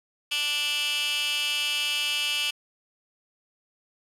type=tone with high-pass filter; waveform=15% pulse; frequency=293.7 Hz; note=D4; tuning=in tune; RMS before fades=-27 dBFS; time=0.31-2.51 s; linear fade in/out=10 ms; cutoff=2800 Hz; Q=3.3; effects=resampled to 32000 Hz